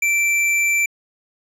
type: tone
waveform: square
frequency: 2341 Hz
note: D7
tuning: 6 cents flat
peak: -16 dBFS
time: 0.02-0.86 s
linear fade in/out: 5 ms
effects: low-pass 11000 Hz 12 dB/octave

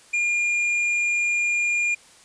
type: tone with hard clipping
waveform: triangle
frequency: 2413 Hz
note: D7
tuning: 46 cents sharp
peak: -21 dBFS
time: 0.13-1.95 s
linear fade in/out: 10 ms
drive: 8 dB
effects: white hiss -51 dBFS RMS until 2.24 s + resampled to 22050 Hz

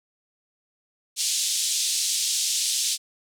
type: band-pass noise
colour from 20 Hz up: white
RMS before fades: -25 dBFS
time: 1.16-2.98 s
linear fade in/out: 50 ms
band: 3300 to 8700 Hz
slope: 24 dB/octave
effects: none

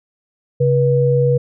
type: tone pair together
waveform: sine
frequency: 135.9 / 484.3 Hz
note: C#3 / B4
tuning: -34 / -34 cents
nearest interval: octave + minor seventh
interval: 2200 cents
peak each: -14 dBFS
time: 0.6-1.38 s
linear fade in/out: 10 ms
effects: none

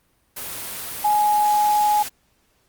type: tone in noise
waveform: sine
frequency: 838 Hz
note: G#5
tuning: 15 cents sharp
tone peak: -15 dBFS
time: 1.04-2.03 s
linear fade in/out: 10 ms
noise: white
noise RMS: -31 dBFS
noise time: 0.36-2.09 s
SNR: +13 dB
effects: pink hiss -64 dBFS RMS until 2.68 s + Opus 32 kbps

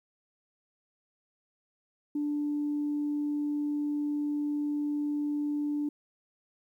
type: tone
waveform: sine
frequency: 293.7 Hz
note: D4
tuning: in tune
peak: -27 dBFS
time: 2.15-5.89 s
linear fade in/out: 5 ms
effects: tanh soft clip ceiling -23 dBFS + 11-bit

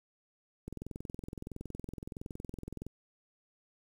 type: click train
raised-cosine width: 3 ms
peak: -28 dBFS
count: 48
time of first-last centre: 0.68-2.866 s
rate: 21.5 Hz
effects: 9-bit

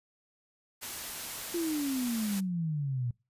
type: noise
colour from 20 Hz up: white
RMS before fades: -39 dBFS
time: 0.81-2.41 s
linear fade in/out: 20 ms
type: exponential sweep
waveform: sine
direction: down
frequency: 349.2 to 117.7 Hz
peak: -29 dBFS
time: 1.54-3.11 s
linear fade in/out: 5 ms
effects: noise-tail reverb RT60 0.3 s tail -25 dB re dry + resampled to 32000 Hz

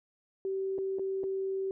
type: tone with dropouts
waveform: sine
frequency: 385.1 Hz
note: G4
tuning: 31 cents flat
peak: -30 dBFS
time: 0.45-1.71 s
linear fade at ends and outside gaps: 1 ms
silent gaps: 0.781-0.786 / 0.986-0.994 / 1.234-1.239 s
effects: none

